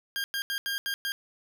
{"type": "tone bursts at uneven times", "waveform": "20% pulse", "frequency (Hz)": 1609, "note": "G6", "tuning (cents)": 45, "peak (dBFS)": -24, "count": 6, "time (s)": [[0.16, 0.24], [0.34, 0.42], [0.5, 0.58], [0.66, 0.78], [0.86, 0.94], [1.05, 1.12]], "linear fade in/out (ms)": 0, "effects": []}